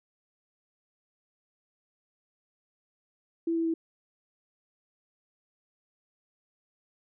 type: tone with pitch steps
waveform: sine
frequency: 332.4 / 329.9 / 327.4 Hz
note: E4 / E4 / E4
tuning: +15 / +1 / -12 cents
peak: -25 dBFS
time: 3.47-3.74 s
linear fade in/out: 5 ms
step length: 90 ms
effects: none